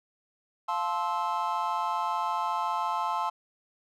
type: chord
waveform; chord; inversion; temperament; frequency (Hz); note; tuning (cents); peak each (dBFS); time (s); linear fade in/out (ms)
triangle; F major seventh; none; just; 698.5 / 873.1 / 1047.7 / 1309.6; F5 / A5 / C6 / E6; 0 / -14 / +2 / -12; -34 / -29 / -29 / -33; 0.68-3.3; 10
effects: none